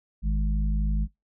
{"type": "harmonic tone", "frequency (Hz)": 51.91, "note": "G#1", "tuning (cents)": 0, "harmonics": [1, 3, 4], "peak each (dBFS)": [-22, -32, -34], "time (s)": [0.22, 1.08], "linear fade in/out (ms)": 50, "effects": ["noise-tail reverb RT60 0.2 s tail -24 dB re dry"]}